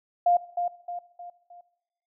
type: tone with echo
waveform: sine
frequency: 702 Hz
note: F5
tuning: 9 cents sharp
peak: -17 dBFS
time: 0.26-0.37 s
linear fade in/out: 5 ms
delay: 310 ms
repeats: 4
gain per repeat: -7 dB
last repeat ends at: 1.61 s
effects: noise-tail reverb RT60 0.9 s tail -18 dB re dry